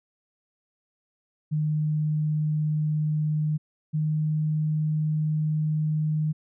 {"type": "tone pair in turn", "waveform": "sine", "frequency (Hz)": [152.8, 154.04], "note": ["D#3", "D#3"], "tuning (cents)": [-31, -17], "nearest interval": "unison", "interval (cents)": 14, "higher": "second", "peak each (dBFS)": -22, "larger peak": "neither", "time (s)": [[1.51, 3.58], [3.93, 6.33]], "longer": "second", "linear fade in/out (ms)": 20, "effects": []}